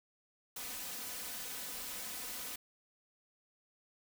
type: noise with comb filter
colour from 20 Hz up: white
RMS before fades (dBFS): -43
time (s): 0.56-2.56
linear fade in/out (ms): 5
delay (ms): 4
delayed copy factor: +0.65
effects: none